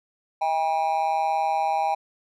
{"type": "tone with amplitude modulation", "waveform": "triangle", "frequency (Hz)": 801, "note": "G5", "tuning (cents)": 37, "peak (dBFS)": -15, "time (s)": [0.41, 1.95], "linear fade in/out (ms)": 10, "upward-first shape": "sine", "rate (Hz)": 161, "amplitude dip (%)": 90, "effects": []}